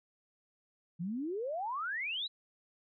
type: exponential sweep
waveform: sine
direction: up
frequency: 160.4 to 4069 Hz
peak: -34 dBFS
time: 0.99-2.28 s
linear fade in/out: 20 ms
effects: none